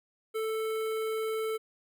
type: tone with notch filter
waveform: square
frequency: 440.5 Hz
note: A4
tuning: 2 cents sharp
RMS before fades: -32 dBFS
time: 0.34-1.58 s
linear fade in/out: 20 ms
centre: 5600 Hz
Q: 0.84
effects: none